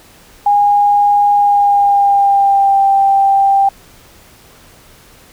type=tone with pitch glide; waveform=sine; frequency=818 to 787.4 Hz; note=G#5 to G5; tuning=-26 to +8 cents; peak=-7 dBFS; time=0.46-3.69 s; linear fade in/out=5 ms; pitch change=-66 cents; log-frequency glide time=1.33-2.81 s; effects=pink hiss -43 dBFS RMS until 5.32 s